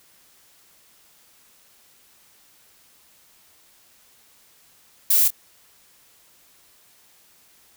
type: noise with echo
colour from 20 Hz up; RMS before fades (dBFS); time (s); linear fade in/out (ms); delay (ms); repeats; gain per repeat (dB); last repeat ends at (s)
violet; -17; 5.1-5.28; 5; 26; 1; -11; 5.306
effects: white hiss -56 dBFS RMS until 7.76 s